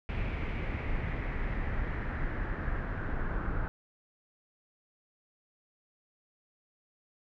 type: noise with low-pass filter sweep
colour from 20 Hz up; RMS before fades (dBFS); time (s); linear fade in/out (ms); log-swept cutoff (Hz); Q
brown; -33; 0.09-3.68; 0; 2400 to 1500; 3.8
effects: none